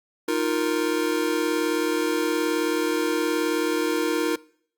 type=chord; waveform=square; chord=Eb suspended second; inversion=none; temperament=just; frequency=311.1 / 350 / 466.7 Hz; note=Eb4 / F4 / Bb4; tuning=0 / +4 / +2 cents; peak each=-27 dBFS; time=0.28-4.36 s; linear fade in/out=5 ms; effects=noise-tail reverb RT60 0.6 s tail -23 dB re dry + Opus 48 kbps